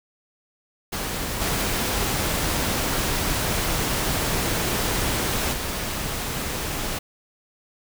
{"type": "noise with level steps", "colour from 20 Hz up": "pink", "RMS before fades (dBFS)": [-28, -24, -28], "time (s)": [0.92, 6.99], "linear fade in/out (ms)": 10, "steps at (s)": [1.4, 5.52], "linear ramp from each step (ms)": 20, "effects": []}